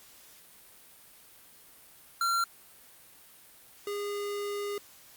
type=tone pair in turn; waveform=square; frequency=1371 / 408.5 Hz; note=F6 / G#4; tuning=-32 / -29 cents; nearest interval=octave + major sixth; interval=2097 cents; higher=first; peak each=-26 / -33 dBFS; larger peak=first; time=2.21-2.44 / 3.87-4.78 s; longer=second; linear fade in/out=2 ms; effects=white hiss -55 dBFS RMS until 5.16 s + Opus 48 kbps